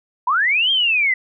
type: linear two-way sweep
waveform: sine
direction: up then down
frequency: 926 to 3237 to 1981 Hz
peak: -14 dBFS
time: 0.27-1.14 s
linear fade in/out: 5 ms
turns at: 0.71 s
effects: none